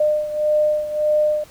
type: beating tone pair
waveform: sine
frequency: 604 / 605.7 Hz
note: D5 / D#5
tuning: +48 / -47 cents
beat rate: 1.7 Hz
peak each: -17 / -22 dBFS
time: 0-1.44 s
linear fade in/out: 5 ms
effects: pink hiss -47 dBFS RMS until 1.5 s